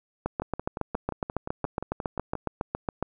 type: two click trains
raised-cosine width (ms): 1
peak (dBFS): -13 / -18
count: 21 / 12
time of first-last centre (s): 0.26-3.026 / 0.42-2.353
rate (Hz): 7.23 / 5.69
effects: none